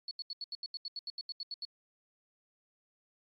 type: tone bursts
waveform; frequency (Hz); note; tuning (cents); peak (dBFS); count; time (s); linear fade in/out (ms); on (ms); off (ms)
sine; 4403; C#8; -13; -37; 15; 0.08-1.651; 2; 31; 79
effects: AAC 32 kbps